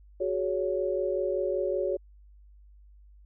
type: chord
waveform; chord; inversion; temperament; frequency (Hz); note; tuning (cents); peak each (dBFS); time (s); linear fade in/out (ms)
sine; F# suspended second; none; equal with one note detuned; 370 / 415.3 / 561.1; F#4 / G#4 / C#5; 0 / 0 / +21; -30 / -32 / -29; 0.2-1.97; 10
effects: added 50 Hz sine -51 dBFS peak until 3.25 s